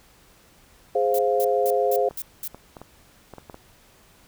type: chord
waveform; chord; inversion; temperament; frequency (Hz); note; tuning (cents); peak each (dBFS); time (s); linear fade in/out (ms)
sine; F minor; first; equal; 415.3 / 523.3 / 698.5; Ab4 / C5 / F5; 0 / 0 / 0; -23 / -22 / -24; 0.95-2.09; 5
type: noise bursts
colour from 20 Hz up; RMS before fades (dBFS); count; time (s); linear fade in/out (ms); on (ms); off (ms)
violet; -31; 6; 1.14-2.478; 2; 48; 210
type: clicks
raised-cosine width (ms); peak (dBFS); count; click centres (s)
1; -25; 8; 2.11 / 2.546 / 2.768 / 2.816 / 3.337 / 3.383 / 3.498 / 3.544
effects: pink hiss -55 dBFS RMS until 4.27 s